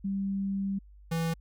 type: tone pair in turn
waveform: sine / square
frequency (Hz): 196 / 164.82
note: G3 / E3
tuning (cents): 0 / 0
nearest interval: minor third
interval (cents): 300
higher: first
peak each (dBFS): -28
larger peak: neither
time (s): 0.04-0.79 / 1.11-1.34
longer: first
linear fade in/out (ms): 10
effects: added 50 Hz sine -50 dBFS peak until 1.4 s